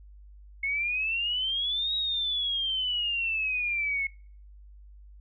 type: exponential two-way sweep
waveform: sine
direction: up then down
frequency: 2176 to 3825 to 2176 Hz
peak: -26 dBFS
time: 0.63-4.07 s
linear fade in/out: 5 ms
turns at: 1.95 s
effects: noise-tail reverb RT60 0.5 s tail -26 dB re dry + added 50 Hz sine -47 dBFS peak until 5.2 s